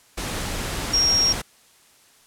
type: tone in noise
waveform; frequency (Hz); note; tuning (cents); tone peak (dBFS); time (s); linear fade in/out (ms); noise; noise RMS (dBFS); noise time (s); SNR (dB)
sine; 5588; F8; 0; -16; 0.93-1.33; 10; pink; -28; 0.17-1.42; +9
effects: white hiss -55 dBFS RMS until 2.26 s + low-pass 11000 Hz 12 dB/octave